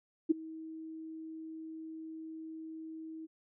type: tone with ADSR envelope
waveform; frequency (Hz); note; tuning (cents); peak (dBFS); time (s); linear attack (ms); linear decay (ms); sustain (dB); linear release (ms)
sine; 319.7; D#4; +47; -20; 0.29-3.27; 20; 13; -22; 24
effects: none